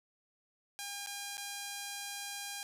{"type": "tone with dropouts", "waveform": "5% pulse", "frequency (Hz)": 807, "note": "G#5", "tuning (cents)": -50, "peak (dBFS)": -28, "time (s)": [0.79, 2.63], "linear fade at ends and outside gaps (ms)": 0, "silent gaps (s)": [[1.062, 1.071], [1.371, 1.379]], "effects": []}